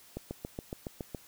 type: click train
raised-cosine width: 2 ms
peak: -23 dBFS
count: 8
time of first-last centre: 0.17-1.148 s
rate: 7.16 Hz
effects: white hiss -57 dBFS RMS until 1.27 s